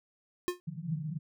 square tone with exponential decay, 356.7 Hz, F4, 37 cents sharp, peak -25 dBFS, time 0.48-0.6 s, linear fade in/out 0 ms, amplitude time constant 26 ms
pink band-pass noise, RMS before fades -36 dBFS, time 0.67-1.19 s, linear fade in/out 20 ms, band 140 to 170 Hz, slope 96 dB/octave
effects none

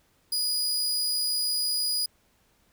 sawtooth tone, 4917 Hz, D#8, 21 cents flat, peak -22 dBFS, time 0.32-2.06 s, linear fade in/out 5 ms, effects pink hiss -66 dBFS RMS until 2.72 s

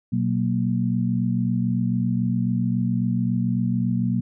sine tone cluster, 122.6 / 186.4 / 233.6 Hz, B2 / F#3 / A#3, -12 / +13 / +4 cents, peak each -24 dBFS, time 0.12-4.21 s, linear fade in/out 10 ms, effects none

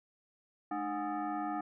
sine tone with frequency modulation, 212.4 Hz, G#3, 39 cents sharp, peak -33 dBFS, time 0.71-1.61 s, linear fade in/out 5 ms, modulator 515 Hz, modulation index 2, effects none

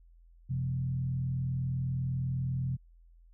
sine tone with frequency modulation, 130 Hz, C3, 11 cents flat, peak -29 dBFS, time 0.49-2.77 s, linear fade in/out 20 ms, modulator 40 Hz, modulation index 0.74, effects added 42 Hz sine -55 dBFS peak until 3.33 s

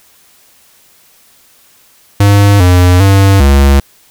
square tone with pitch steps, 101.1 / 89.8 / 97.9 / 69.3 Hz, G#2 / F2 / G2 / C#2, -46 / +49 / -2 / 0 cents, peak -4 dBFS, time 2.2-3.8 s, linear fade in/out 5 ms, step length 400 ms, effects white hiss -46 dBFS RMS until 4.1 s

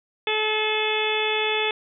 harmonic tone, 431.2 Hz, A4, 35 cents flat, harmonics 1 / 2 / 3 / 4 / 5 / 6 / 7 / 8, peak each -26 / -29 / -35 / -34 / -30 / -27 / -35 / -28 dBFS, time 0.27-1.71 s, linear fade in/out 2 ms, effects none

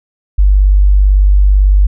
sine tone, 49 Hz, G1, in tune, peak -4 dBFS, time 0.38-1.87 s, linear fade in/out 10 ms, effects none

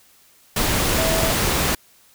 sine tone in noise, 650 Hz, E5, 24 cents flat, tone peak -23 dBFS, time 0.98-1.31 s, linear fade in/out 5 ms, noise pink, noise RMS -20 dBFS, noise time 0.56-1.75 s, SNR -6 dB, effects white hiss -54 dBFS RMS until 2.14 s

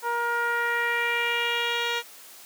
10% pulse tone with low-pass filter sweep, 472.7 Hz, A#4, 24 cents sharp, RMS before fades -26 dBFS, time 0.02-2.03 s, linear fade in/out 50 ms, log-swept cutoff 1100 to 4400 Hz, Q 2.5, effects white hiss -47 dBFS RMS until 2.45 s + high-pass 300 Hz 12 dB/octave

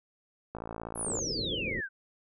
click train, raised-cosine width 1 ms, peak -24 dBFS, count 37, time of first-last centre 0.55-1.189 s, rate 56.3 Hz
sine exponential sweep, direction down, 11270 to 1489 Hz, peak -32 dBFS, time 0.95-1.89 s, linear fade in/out 50 ms
white low-pass noise, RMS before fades -37 dBFS, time 1.06-1.81 s, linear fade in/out 10 ms, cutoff 550 Hz, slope 96 dB/octave
effects none

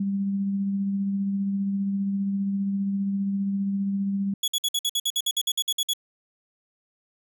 sine tone with tremolo, 197.5 Hz, G3, 13 cents sharp, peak -22 dBFS, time 0-4.34 s, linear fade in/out 5 ms, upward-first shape sine, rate 15 Hz, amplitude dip 25%
sawtooth tone bursts, 3372 Hz, G#7, 26 cents sharp, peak -19 dBFS, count 15, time 4.43-5.935 s, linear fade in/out 5 ms, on 49 ms, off 55 ms
effects none

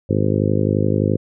harmonic tone, 51.6 Hz, G#1, 10 cents flat, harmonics 2 / 3 / 4 / 5 / 6 / 7 / 8 / 9 / 10, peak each -20 / -22 / -23 / -24 / -25 / -25 / -26 / -27 / -27 dBFS, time 0.09-1.17 s, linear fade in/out 10 ms, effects none

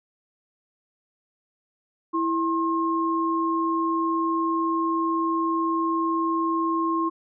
sine tone pair together, 329.6 / 1069 Hz, E4 / C6, 0 / +37 cents, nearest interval octave + minor sixth, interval 2037 cents, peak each -24 dBFS, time 2.13-7.1 s, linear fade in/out 20 ms, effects none

